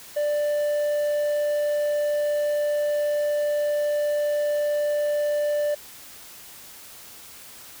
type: tone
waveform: triangle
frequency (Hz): 590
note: D5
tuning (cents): +8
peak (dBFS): -19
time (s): 0.16-5.75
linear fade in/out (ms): 10
effects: white hiss -44 dBFS RMS until 7.8 s